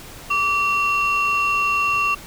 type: tone pair together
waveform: sine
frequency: 1159.8 / 2733 Hz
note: D6 / F7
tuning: -22 / -38 cents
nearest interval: octave + minor third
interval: 1484 cents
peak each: -18 dBFS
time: 0.3-2.15 s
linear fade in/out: 10 ms
effects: tanh soft clip ceiling -13 dBFS + pink hiss -39 dBFS RMS until 2.26 s